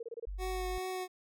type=tone bursts; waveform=sine; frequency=463.9 Hz; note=A#4; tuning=8 cents flat; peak=-38 dBFS; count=5; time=0-0.254 s; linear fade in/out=5 ms; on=30 ms; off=26 ms
type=tone; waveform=sine; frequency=47.85 Hz; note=G1; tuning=41 cents flat; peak=-37 dBFS; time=0.27-0.78 s; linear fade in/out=0 ms
type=tone with vibrato; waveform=25% pulse; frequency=369.7 Hz; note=F#4; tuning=1 cent flat; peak=-32 dBFS; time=0.38-1.08 s; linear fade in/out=50 ms; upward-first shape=triangle; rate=2.5 Hz; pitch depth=16 cents each way
effects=none